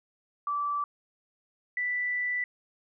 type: tone pair in turn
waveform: sine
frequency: 1161 / 1976.4 Hz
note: D6 / B6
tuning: -20 / +1 cents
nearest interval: major sixth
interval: 921 cents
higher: second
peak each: -27 dBFS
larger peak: neither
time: 0.47-0.84 / 1.77-2.44 s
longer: second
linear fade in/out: 2 ms
effects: none